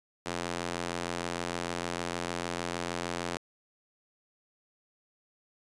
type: tone with high-pass filter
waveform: square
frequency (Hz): 43.27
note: F1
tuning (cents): -15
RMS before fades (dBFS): -35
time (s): 0.26-3.37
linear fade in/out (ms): 0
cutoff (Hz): 290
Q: 0.53
effects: resampled to 22050 Hz